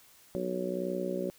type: harmonic tone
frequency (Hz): 61.74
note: B1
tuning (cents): 0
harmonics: 3 / 4 / 5 / 6 / 7 / 8 / 9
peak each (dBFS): -37 / -40 / -42 / -35 / -43 / -44 / -36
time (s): 0.35-1.3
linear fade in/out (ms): 0
effects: white hiss -59 dBFS RMS until 1.38 s